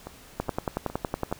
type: two click trains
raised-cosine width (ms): 1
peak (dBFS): -12 / -22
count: 11 / 4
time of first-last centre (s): 0.4-1.326 / 0.07-1.315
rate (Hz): 10.8 / 2.41
effects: pink hiss -50 dBFS RMS until 1.39 s